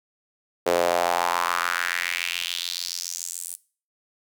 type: tone with high-pass filter sweep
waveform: sawtooth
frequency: 87 Hz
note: F2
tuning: 6 cents flat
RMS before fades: -26 dBFS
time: 0.66-3.56 s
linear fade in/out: 10 ms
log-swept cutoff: 470 to 9600 Hz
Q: 3.2
effects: noise-tail reverb RT60 0.4 s tail -20 dB re dry